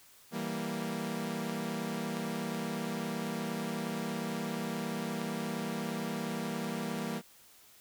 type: chord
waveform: sawtooth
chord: E diminished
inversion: none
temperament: equal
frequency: 164.81 / 196 / 233.1 Hz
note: E3 / G3 / Bb3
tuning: 0 / 0 / 0 cents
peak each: -36 / -35 / -33 dBFS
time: 0.31-7.22 s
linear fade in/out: 50 ms
effects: white hiss -59 dBFS RMS until 7.8 s